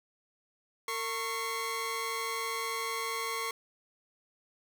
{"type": "tone cluster", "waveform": "sawtooth", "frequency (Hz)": [455.8, 1103, 2061], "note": ["A#4", "C#6", "C7"], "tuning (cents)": [-39, -9, -27], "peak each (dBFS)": [-35, -31, -36], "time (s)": [0.88, 3.51], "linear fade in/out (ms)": 2, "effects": []}